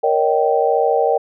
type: chord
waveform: sine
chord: Eb dominant seventh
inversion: second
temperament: just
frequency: 466.7 / 560 / 622.3 / 777.8 Hz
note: Bb4 / Db5 / Eb5 / G5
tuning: +2 / +18 / 0 / -14 cents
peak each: -17 / -20 / -20 / -18 dBFS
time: 0.03-1.18 s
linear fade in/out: 10 ms
effects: none